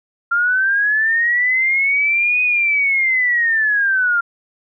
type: linear two-way sweep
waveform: sine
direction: up then down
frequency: 1382 to 2500 to 1382 Hz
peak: -13 dBFS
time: 0.31-4.21 s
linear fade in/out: 10 ms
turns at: 2.42 s
effects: none